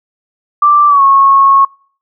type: tone with pitch glide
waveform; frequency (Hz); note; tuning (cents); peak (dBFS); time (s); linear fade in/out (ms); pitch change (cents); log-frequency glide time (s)
sine; 1174.7 to 1096; D6 to C#6; 0 to -20; -4; 0.62-1.65; 5; -120; 0.88-1.02
effects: noise-tail reverb RT60 0.5 s tail -26 dB re dry